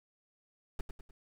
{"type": "noise with echo", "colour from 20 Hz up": "brown", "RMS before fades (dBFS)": -34, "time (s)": [0.79, 0.81], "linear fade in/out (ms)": 2, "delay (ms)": 100, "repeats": 3, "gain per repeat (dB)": -7, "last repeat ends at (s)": 1.11, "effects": []}